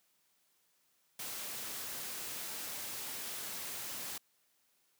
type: noise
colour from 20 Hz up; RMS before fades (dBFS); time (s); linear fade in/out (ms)
white; -42; 1.19-4.18; 5
effects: white hiss -74 dBFS RMS until 4.99 s + high-pass 100 Hz 12 dB/octave